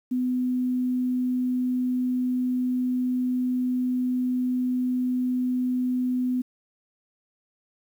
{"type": "tone", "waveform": "sine", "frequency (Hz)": 251.4, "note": "B3", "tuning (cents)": 31, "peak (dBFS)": -22, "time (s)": [0.11, 6.42], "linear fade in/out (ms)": 10, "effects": ["9-bit"]}